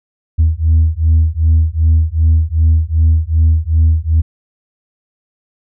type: beating tone pair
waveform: sine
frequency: 78.7 / 81.3 Hz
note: D#2 / E2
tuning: +20 / -23 cents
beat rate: 2.6 Hz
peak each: -10 dBFS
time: 0.38-4.22 s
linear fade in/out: 20 ms
effects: tanh soft clip ceiling -4 dBFS